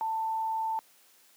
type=tone; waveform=sine; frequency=889 Hz; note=A5; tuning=18 cents sharp; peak=-28 dBFS; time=0.01-0.79 s; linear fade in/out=0 ms; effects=white hiss -61 dBFS RMS until 1.36 s + high-pass 200 Hz 12 dB/octave